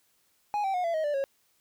triangle tone with pitch steps, 830.6 / 775 / 723.1 / 674.7 / 629.5 / 587.3 / 548 Hz, G#5 / G5 / F#5 / E5 / D#5 / D5 / C#5, 0 / -20 / -40 / +40 / +20 / 0 / -20 cents, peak -24 dBFS, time 0.54-1.24 s, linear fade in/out 0 ms, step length 100 ms, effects white hiss -69 dBFS RMS until 1.6 s

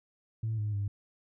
sine tone with pitch steps, 111.2 / 105.4 / 101 Hz, A2 / G#2 / G#2, +19 / +26 / -48 cents, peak -28 dBFS, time 0.43-0.88 s, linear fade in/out 5 ms, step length 150 ms, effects tanh soft clip ceiling -26 dBFS

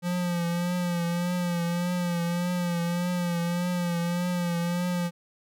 square tone with vibrato, 174.61 Hz, F3, in tune, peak -26 dBFS, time 0.02-5.11 s, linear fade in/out 50 ms, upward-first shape triangle, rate 1.7 Hz, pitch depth 48 cents each way, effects none

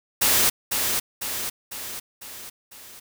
white noise with echo, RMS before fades -19 dBFS, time 0.21-0.5 s, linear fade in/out 10 ms, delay 500 ms, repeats 5, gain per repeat -5 dB, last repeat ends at 3 s, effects none

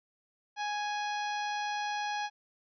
harmonic tone with a mistuned harmonic, 831 Hz, G#5, 1 cent sharp, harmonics 1 / 2 / 3 / 4 / 5 / 6 / 7, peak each -33 / -39 / -43 / -45 / -47 / -49 / -50 dBFS, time 0.56-2.3 s, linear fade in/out 50 ms, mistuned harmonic 6, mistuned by +18 cents, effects none

